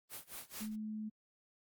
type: noise with tremolo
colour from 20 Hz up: white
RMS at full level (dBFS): -45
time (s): 0.09-0.76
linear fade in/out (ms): 50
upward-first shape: sine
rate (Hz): 4.5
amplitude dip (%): 95
type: tone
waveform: sine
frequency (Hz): 215.3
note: A3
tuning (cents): -37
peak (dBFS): -39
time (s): 0.6-1.1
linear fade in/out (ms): 20
effects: Opus 32 kbps